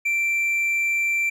triangle tone, 2349 Hz, D7, in tune, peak -18 dBFS, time 0.05-1.3 s, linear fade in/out 10 ms, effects none

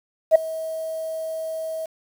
sine tone with ADSR envelope, 642 Hz, E5, 46 cents flat, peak -5 dBFS, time 0.31-1.86 s, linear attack 43 ms, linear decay 7 ms, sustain -21 dB, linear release 7 ms, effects tanh soft clip ceiling -5 dBFS + 7-bit

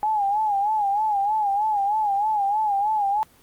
sine tone with vibrato, 830 Hz, G#5, 1 cent flat, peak -19 dBFS, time 0.03-3.23 s, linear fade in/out 0 ms, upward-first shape sine, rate 3.2 Hz, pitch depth 90 cents each way, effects pink hiss -54 dBFS RMS until 3.42 s + Opus 24 kbps

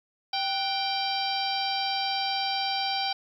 harmonic tone with a mistuned harmonic, 784 Hz, G5, in tune, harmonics 1 / 2 / 3 / 4 / 5 / 6 / 7, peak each -29 / -40 / -36 / -34 / -35 / -33 / -40 dBFS, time 0.33-3.13 s, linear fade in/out 5 ms, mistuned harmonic 2, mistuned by -100 cents, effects 10-bit

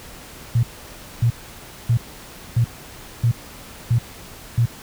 sine tone bursts, 117.7 Hz, A#2, 17 cents sharp, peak -13 dBFS, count 7, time 0.55-4.657 s, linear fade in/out 5 ms, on 81 ms, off 590 ms, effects pink hiss -40 dBFS RMS until 4.82 s

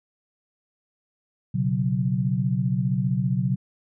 sine chord, B suspended second, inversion none, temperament equal, 123.47 / 138.59 / 185 Hz, B2 / C#3 / F#3, 0 / 0 / 0 cents, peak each -25 dBFS, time 1.54-3.56 s, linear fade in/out 10 ms, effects none

